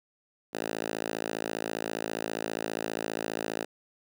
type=tone with high-pass filter; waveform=5% pulse; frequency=54.9 Hz; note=A1; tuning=3 cents flat; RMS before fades=-34 dBFS; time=0.53-3.65 s; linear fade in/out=10 ms; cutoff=290 Hz; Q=0.85; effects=none